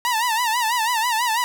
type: tone with vibrato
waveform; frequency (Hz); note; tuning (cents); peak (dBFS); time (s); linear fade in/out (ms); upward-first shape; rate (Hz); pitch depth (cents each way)
sawtooth; 932.3; A#5; 0; -15; 0.05-1.44; 0; sine; 6.1; 120
effects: none